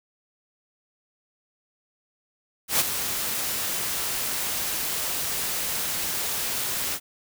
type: noise with ADSR envelope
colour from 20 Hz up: white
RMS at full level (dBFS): -19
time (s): 2.68-7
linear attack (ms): 120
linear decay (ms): 22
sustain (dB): -9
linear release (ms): 62
effects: none